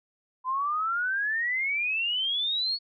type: exponential sweep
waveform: sine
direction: up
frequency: 1010 to 4436 Hz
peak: -25 dBFS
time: 0.44-2.79 s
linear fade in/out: 50 ms
effects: none